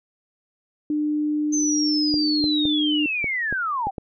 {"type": "tone", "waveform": "sine", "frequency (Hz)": 300, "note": "D4", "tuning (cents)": 37, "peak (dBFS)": -20, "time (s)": [0.9, 3.06], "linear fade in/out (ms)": 2}
{"type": "linear sweep", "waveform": "sine", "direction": "down", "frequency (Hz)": [6272, 740], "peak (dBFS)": -22, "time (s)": [1.52, 3.91], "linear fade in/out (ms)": 20}
{"type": "clicks", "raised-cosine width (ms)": 2, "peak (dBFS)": -17, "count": 7, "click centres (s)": [2.141, 2.441, 2.654, 3.243, 3.526, 3.87, 3.982]}
{"effects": []}